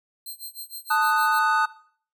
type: tone with tremolo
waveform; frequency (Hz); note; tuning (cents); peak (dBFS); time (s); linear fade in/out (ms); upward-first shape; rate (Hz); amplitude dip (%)
10% pulse; 4157; C8; -12; -26; 0.26-1.39; 2; sine; 6.5; 100
type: chord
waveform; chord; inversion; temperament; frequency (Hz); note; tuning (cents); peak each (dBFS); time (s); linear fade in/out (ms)
triangle; D# diminished; second; equal with one note detuned; 880 / 1244.5 / 1488.6; A5 / D#6 / F#6; 0 / 0 / +10; -21; 0.9-1.66; 10
effects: noise-tail reverb RT60 0.5 s tail -18 dB re dry